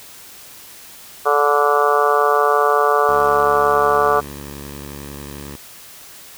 harmonic tone, 145.5 Hz, D3, 16 cents flat, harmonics 3 / 4 / 5 / 6 / 7 / 8 / 9 / 10, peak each -18 / -21 / -20 / -25 / -24 / -17 / -25 / -25 dBFS, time 1.25-4.21 s, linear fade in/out 20 ms
10% pulse tone, 71.1 Hz, C#2, 45 cents sharp, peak -23 dBFS, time 3.09-5.56 s, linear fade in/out 0 ms
effects white hiss -40 dBFS RMS until 6.37 s

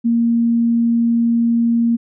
sine tone, 233.1 Hz, A#3, in tune, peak -12 dBFS, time 0.04-1.97 s, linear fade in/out 20 ms, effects none

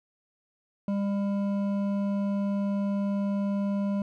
triangle tone with hard clipping, 200.1 Hz, G3, 36 cents sharp, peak -27 dBFS, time 0.88-4.02 s, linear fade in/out 2 ms, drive 13 dB, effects none

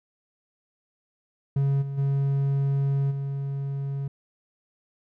triangle tone with level steps, 138.59 Hz, C#3, in tune, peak -18 / -27 / -19 / -25 dBFS, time 1.56-4.08 s, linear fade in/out 5 ms, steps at 1.81 / 1.97 / 3.1 s, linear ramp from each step 20 ms, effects none

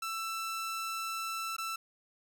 sawtooth tone with dropouts, 1330 Hz, E6, 15 cents sharp, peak -31 dBFS, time 0.02-1.76 s, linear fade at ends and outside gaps 5 ms, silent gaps 1.566-1.582 s, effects none

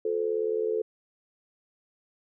sine tone with amplitude modulation, 437.3 Hz, A4, 11 cents flat, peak -21 dBFS, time 0.05-0.82 s, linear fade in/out 5 ms, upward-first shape sine, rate 79.1 Hz, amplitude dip 85%, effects none

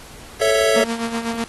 square chord, A major, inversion none, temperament equal, 440 / 554.4 / 659.3 Hz, A4 / C#5 / E5, 0 / 0 / 0 cents, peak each -20 dBFS, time 0.41-0.84 s, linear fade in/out 5 ms
sawtooth tone with tremolo, 230.7 Hz, A#3, 18 cents flat, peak -16 dBFS, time 0.76-1.44 s, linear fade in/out 0 ms, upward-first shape sine, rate 8 Hz, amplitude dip 60%
effects pink hiss -41 dBFS RMS until 1.48 s + AAC 32 kbps

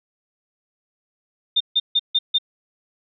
sine tone bursts, 3619 Hz, A7, 48 cents sharp, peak -14 dBFS, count 5, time 1.56-2.385 s, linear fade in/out 10 ms, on 45 ms, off 150 ms, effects none

